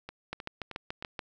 two click trains, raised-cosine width 0.3 ms, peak -19 / -24 dBFS, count 7 / 4, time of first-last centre 0.33-1.192 / 0.09-1.025 s, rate 6.96 / 3.21 Hz, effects none

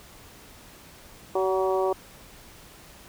harmonic tone with a mistuned harmonic, 189.4 Hz, F#3, 41 cents sharp, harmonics 2 / 3 / 4 / 5 / 6, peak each -24 / -28 / -30 / -32 / -34 dBFS, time 1.35-1.93 s, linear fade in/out 5 ms, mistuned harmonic 4, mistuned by -19 cents, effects pink hiss -49 dBFS RMS until 3.08 s

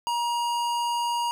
sine tone with hard clipping, 949 Hz, A#5, 31 cents sharp, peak -26 dBFS, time 0.07-1.31 s, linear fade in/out 0 ms, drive 18 dB, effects none

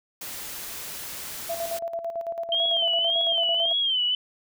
white noise, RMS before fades -36 dBFS, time 0.21-1.79 s, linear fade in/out 5 ms
sine tone with tremolo, 672 Hz, E5, 33 cents sharp, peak -26 dBFS, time 1.49-3.73 s, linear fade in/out 10 ms, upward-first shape square, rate 9 Hz, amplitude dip 60%
sine tone with vibrato, 3129 Hz, G7, 4 cents flat, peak -21 dBFS, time 2.52-4.15 s, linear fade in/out 2 ms, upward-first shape sine, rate 1.8 Hz, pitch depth 110 cents each way
effects none

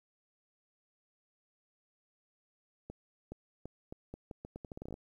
accelerating click train, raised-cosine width 2 ms, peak -30 dBFS, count 17, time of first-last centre 2.9-4.941 s, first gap 420 ms, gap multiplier 0.8, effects 11-bit

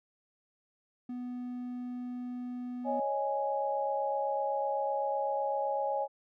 triangle tone, 247.1 Hz, B3, 1 cent sharp, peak -34 dBFS, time 1.09-3 s, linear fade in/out 5 ms
sine chord, C# suspended second, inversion none, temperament equal, 554.4 / 622.3 / 830.6 Hz, C#5 / D#5 / G#5, 0 / 0 / 0 cents, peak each -33 / -37 / -32 dBFS, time 2.84-6.08 s, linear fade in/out 50 ms
effects none

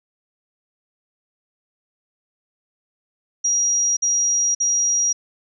sine tone bursts, 5730 Hz, F8, 44 cents sharp, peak -16 dBFS, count 3, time 3.44-5.13 s, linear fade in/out 10 ms, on 530 ms, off 50 ms, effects none

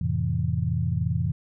sine chord, F major seventh, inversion none, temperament equal, 87.31 / 110 / 130.81 / 164.81 Hz, F2 / A2 / C3 / E3, 0 / 0 / 0 / 0 cents, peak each -28 dBFS, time 0.01-1.32 s, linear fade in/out 5 ms, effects none

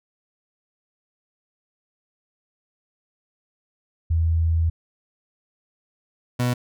sine / 30% pulse tone pair in turn, 82 / 123.11 Hz, E2 / B2, -9 / -5 cents, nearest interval perfect fifth, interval 704 cents, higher second, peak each -17 dBFS, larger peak neither, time 4.1-4.7 / 6.39-6.54 s, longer first, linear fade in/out 10 ms, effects none

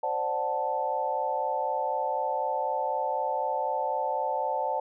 sine chord, D dominant seventh, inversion third, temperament equal, 523.3 / 587.3 / 740 / 880 Hz, C5 / D5 / F#5 / A5, 0 / 0 / 0 / 0 cents, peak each -33 / -33 / -33 / -29 dBFS, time 0.03-4.8 s, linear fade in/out 5 ms, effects none

